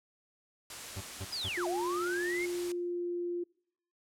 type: noise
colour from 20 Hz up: white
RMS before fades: -43 dBFS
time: 0.7-2.72 s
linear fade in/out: 2 ms
type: tone bursts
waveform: 40% pulse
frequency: 96 Hz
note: G2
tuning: 36 cents flat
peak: -36 dBFS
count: 3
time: 0.96-1.49 s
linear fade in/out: 10 ms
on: 50 ms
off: 190 ms
type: linear two-way sweep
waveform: sine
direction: down then up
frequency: 5110 to 628 to 2200 Hz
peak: -34 dBFS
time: 1.32-2.46 s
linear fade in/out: 10 ms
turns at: 1.67 s
type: tone with pitch glide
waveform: sine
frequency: 353.4 to 349.3 Hz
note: F4 to F4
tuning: +21 to 0 cents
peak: -32 dBFS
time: 1.57-3.44 s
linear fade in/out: 10 ms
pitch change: -21 cents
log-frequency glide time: 2.02-3.31 s
effects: noise-tail reverb RT60 0.7 s tail -26 dB re dry + low-pass 10000 Hz 12 dB/octave